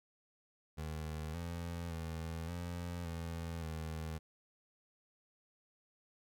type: tone with pitch steps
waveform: 25% pulse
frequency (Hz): 78 / 85.4 / 81.6 / 87.1 / 83.3 / 79.6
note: D#2 / F2 / E2 / F2 / E2 / D#2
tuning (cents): +5 / -38 / -17 / -4 / +19 / +40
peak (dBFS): -36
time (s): 0.77-4.19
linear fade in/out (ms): 20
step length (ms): 570
effects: none